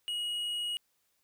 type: tone with tanh clipping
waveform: sine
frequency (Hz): 2897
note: F#7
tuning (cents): -37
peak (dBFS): -33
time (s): 0.08-0.77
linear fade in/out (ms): 0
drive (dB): 7
effects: white hiss -75 dBFS RMS until 1.23 s